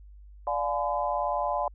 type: chord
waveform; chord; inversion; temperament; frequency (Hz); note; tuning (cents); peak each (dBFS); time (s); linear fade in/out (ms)
sine; D diminished seventh; none; just; 587.3 / 704.8 / 845.8 / 1014.9; D5 / F5 / Ab5 / Cb6; 0 / +16 / +31 / +47; -31; 0.47-1.68; 2
effects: added 50 Hz sine -46 dBFS peak until 1.74 s